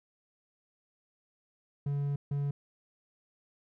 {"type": "tone bursts at uneven times", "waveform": "triangle", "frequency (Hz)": 142.2, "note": "C#3", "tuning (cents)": 45, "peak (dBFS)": -27, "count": 2, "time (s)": [[1.86, 2.16], [2.31, 2.51]], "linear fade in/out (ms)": 5, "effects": []}